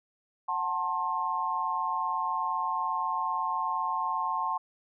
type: chord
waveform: sine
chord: F# diminished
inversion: none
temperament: just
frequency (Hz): 740 / 888 / 1065.6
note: F#5 / A5 / C6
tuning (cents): 0 / +16 / +31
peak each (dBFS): -36 / -31 / -30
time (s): 0.48-4.58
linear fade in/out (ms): 10
effects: none